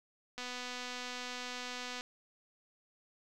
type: click train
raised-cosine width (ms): 0.2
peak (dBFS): -25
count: 405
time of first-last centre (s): 0.38-2.009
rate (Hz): 248
effects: none

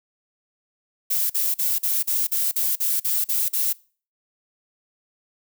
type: noise bursts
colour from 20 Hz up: violet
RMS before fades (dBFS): -22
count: 11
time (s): 1.1-3.73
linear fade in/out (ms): 10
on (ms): 200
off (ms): 43
effects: noise-tail reverb RT60 0.4 s tail -23 dB re dry

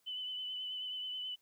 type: tone with vibrato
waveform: sine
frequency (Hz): 3008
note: F#7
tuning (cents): +28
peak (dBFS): -38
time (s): 0.06-1.36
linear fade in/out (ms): 20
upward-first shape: triangle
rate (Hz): 9.3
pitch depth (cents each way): 30
effects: white hiss -75 dBFS RMS until 1.41 s

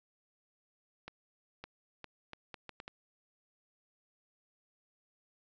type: accelerating click train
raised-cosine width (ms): 0.3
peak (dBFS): -28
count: 8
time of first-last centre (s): 1.08-2.879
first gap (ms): 560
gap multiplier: 0.72
effects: resampled to 16000 Hz

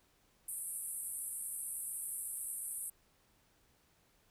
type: band-pass noise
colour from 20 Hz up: white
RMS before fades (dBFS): -42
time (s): 0.48-2.9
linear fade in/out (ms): 5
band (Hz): 8400 to 12000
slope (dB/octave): 96
effects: pink hiss -71 dBFS RMS until 4.3 s

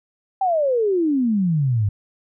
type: exponential sweep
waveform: sine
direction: down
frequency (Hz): 791 to 97.4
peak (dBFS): -16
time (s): 0.41-1.89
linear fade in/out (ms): 5
effects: none

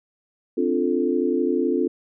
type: chord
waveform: sine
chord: D minor seventh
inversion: third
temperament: equal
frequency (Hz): 261.6 / 293.7 / 349.2 / 440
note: C4 / D4 / F4 / A4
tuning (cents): 0 / 0 / 0 / 0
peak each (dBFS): -24 / -26 / -23 / -25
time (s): 0.57-1.88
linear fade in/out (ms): 10
effects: none

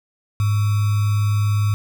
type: tone with sample-and-hold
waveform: sine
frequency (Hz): 103.83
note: G#2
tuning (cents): 0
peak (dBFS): -15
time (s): 0.4-1.74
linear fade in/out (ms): 0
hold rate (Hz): 1225
effects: none

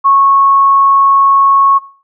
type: tone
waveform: sine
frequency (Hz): 1100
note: C#6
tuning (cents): -14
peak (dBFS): -5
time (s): 0.04-1.79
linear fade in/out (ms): 20
effects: noise-tail reverb RT60 0.4 s tail -18 dB re dry

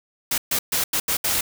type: noise bursts at uneven times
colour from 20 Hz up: white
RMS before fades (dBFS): -22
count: 6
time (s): 0.31-0.38 / 0.51-0.59 / 0.72-0.84 / 0.93-1 / 1.08-1.17 / 1.24-1.41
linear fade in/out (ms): 5
effects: none

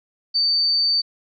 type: tone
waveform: sine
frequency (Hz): 4581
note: D8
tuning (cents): -44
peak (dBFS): -16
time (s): 0.34-1.02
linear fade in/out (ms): 20
effects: none

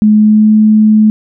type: tone with pitch glide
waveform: sine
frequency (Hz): 212.6 to 215.1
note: G#3 to A3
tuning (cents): +41 to -39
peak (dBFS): -3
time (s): 0.02-1.1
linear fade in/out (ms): 0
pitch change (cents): +20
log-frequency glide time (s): 0.14-0.53
effects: none

